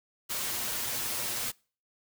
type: noise with comb filter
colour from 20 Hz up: white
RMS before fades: -33 dBFS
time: 0.29-1.52 s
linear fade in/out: 20 ms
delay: 8.4 ms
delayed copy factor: +0.7
effects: noise-tail reverb RT60 0.4 s tail -25 dB re dry